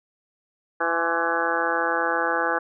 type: harmonic tone with a mistuned harmonic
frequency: 167.3 Hz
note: E3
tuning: 26 cents sharp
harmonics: 2 / 3 / 4 / 5 / 6 / 7 / 8 / 9 / 10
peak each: -32 / -28 / -32 / -28 / -33 / -29 / -32 / -27 / -30 dBFS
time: 0.8-2.59 s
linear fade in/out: 10 ms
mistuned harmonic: 6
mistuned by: +82 cents
effects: none